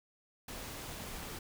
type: noise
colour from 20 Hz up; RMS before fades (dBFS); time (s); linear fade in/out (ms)
pink; -44; 0.48-1.39; 5
effects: none